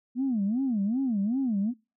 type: tone with vibrato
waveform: sine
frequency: 231.1 Hz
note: A#3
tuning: 15 cents flat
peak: -23 dBFS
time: 0.15-1.74 s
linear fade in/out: 50 ms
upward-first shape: sine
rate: 2.6 Hz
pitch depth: 290 cents each way
effects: noise-tail reverb RT60 0.3 s tail -26 dB re dry + tanh soft clip ceiling -20 dBFS